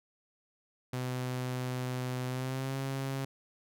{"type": "tone with pitch glide", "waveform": "sawtooth", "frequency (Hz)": [126.8, 135.12], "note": ["B2", "C#3"], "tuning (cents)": [46, -44], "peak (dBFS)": -29, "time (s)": [0.93, 3.25], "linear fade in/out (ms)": 5, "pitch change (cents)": 110, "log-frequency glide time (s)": [2.27, 2.76], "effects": []}